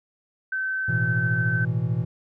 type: tone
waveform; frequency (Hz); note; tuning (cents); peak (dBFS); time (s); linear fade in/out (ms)
sine; 1537; G6; -35; -24; 0.52-1.65; 5
type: chord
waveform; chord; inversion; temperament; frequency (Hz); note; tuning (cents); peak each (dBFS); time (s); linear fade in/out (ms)
triangle; A suspended second; none; equal; 110 / 123.47 / 164.81; A2 / B2 / E3; 0 / 0 / 0; -25 / -23 / -26; 0.88-2.05; 10
effects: none